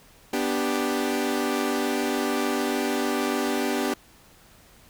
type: chord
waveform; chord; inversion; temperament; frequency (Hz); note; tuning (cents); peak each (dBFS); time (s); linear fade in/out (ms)
sawtooth; G major; first; equal; 246.9 / 293.7 / 392; B3 / D4 / G4; 0 / 0 / 0; -24; 0.33-3.94; 5
effects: pink hiss -54 dBFS RMS until 4.89 s